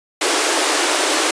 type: high-pass noise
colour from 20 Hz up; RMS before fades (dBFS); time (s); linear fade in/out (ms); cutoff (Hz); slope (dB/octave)
pink; -17; 0.21-1.31; 5; 290; 96
effects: resampled to 22050 Hz